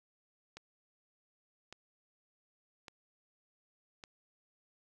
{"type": "click train", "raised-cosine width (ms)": 0.2, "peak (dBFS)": -30, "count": 4, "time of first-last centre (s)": [0.57, 4.038], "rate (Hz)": 0.865, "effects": []}